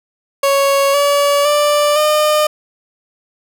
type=tone with pitch steps; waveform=30% pulse; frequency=554.4 / 571.3 / 588.7 / 606.7 Hz; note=C#5 / D5 / D5 / D#5; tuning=0 / -48 / +4 / -44 cents; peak=-8 dBFS; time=0.43-2.47 s; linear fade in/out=5 ms; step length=510 ms; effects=none